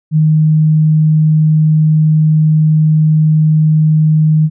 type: tone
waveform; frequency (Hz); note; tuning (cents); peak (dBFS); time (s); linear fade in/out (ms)
sine; 155.4; D#3; -2; -6; 0.11-4.5; 50
effects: none